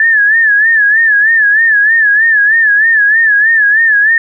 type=tone with vibrato; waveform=sine; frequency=1738 Hz; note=A6; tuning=22 cents flat; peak=-5 dBFS; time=0-4.18 s; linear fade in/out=2 ms; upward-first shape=sine; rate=3.2 Hz; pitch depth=100 cents each way; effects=none